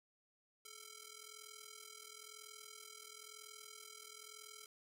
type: ring-modulated tone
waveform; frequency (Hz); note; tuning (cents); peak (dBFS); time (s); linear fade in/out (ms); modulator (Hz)
5% pulse; 895; A5; +29; -38; 0.65-4.66; 2; 468
effects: none